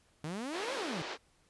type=exponential two-way sweep; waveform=sawtooth; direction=up then down; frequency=145.6 to 570 to 145.6 Hz; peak=-33 dBFS; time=0.24-1.02 s; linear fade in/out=2 ms; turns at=0.74 s
type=band-pass noise; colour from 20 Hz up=pink; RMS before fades=-41 dBFS; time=0.51-1.18 s; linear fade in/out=50 ms; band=320 to 5100 Hz; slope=24 dB/octave
effects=pink hiss -69 dBFS RMS until 1.49 s + resampled to 24000 Hz